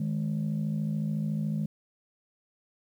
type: tone pair together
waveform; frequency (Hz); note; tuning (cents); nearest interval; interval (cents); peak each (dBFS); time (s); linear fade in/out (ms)
sine; 155.95 / 209.8; D#3 / G#3; +4 / +18; perfect fourth; 514; -28 / -29; 0-1.66; 5
effects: tanh soft clip ceiling -23 dBFS + 10-bit